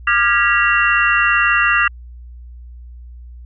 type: tone cluster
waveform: sine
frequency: 1195 / 1402 / 1647 / 1935 / 2749 Hz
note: D6 / F6 / G#6 / B6 / F7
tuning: +30 / +6 / -15 / -36 / -28 cents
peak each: -18 dBFS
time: 0.07-1.88 s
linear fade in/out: 5 ms
effects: added 60 Hz sine -33 dBFS peak until 3.45 s